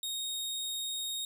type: tone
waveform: sawtooth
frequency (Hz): 3729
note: A#7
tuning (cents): 0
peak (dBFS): -31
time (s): 0.03-1.25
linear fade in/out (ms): 2
effects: none